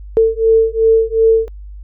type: beating tone pair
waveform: sine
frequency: 446.9 / 449.6 Hz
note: A4 / A4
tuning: +27 / +37 cents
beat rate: 2.7 Hz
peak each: -12 / -12 dBFS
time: 0.17-1.48 s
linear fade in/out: 0 ms
effects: added 50 Hz sine -29 dBFS peak until 1.83 s